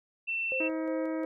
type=tone; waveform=sine; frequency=2688 Hz; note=E7; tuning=33 cents sharp; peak=-29 dBFS; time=0.27-0.69 s; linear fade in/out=20 ms
type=tone with tremolo; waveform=sine; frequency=523.3 Hz; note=C5; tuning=in tune; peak=-32 dBFS; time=0.52-1.25 s; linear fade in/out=0 ms; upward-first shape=square; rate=2.8 Hz; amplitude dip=45%
type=harmonic tone; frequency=318.5 Hz; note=D#4; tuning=41 cents sharp; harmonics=1 / 2 / 3 / 4 / 5 / 6 / 7; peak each=-31 / -40 / -46 / -48 / -50 / -52 / -51 dBFS; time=0.6-1.25 s; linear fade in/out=5 ms
effects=none